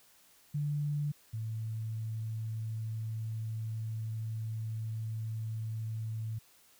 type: tone pair in turn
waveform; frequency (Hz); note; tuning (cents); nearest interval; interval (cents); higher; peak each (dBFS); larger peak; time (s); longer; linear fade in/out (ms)
sine; 146.6 / 110.93; D3 / A2; -3 / +15; perfect fourth; 482; first; -30 / -34; first; 0.54-1.12 / 1.33-6.39; second; 10
effects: white hiss -63 dBFS RMS until 6.79 s